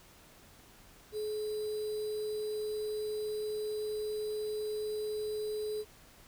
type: tone with sample-and-hold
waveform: sine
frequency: 425.7 Hz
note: G#4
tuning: 43 cents sharp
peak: -33 dBFS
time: 1.12-5.85 s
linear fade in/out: 50 ms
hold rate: 4410 Hz
effects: pink hiss -58 dBFS RMS until 6.27 s